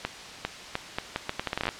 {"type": "accelerating click train", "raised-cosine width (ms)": 0.3, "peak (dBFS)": -11, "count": 16, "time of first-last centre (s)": [0.05, 1.689], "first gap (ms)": 400, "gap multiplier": 0.76, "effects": ["white hiss -41 dBFS RMS until 1.79 s", "low-pass 5000 Hz 12 dB/octave"]}